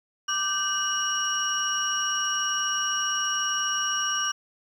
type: tone cluster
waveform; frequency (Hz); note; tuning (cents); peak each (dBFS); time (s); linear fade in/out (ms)
sine; 1184 / 1549 / 2918 / 5630; D6 / G6 / F#7 / F8; +14 / -21 / -25 / +13; -29; 0.28-4.32; 10
effects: tanh soft clip ceiling -15 dBFS + 9-bit